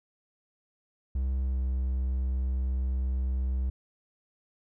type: tone with pitch glide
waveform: triangle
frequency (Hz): 65.4 to 64.28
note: C2 to C2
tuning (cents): 0 to -30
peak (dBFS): -24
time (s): 1.15-3.7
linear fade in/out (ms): 5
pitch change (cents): -30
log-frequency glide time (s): 1.44-1.58
effects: none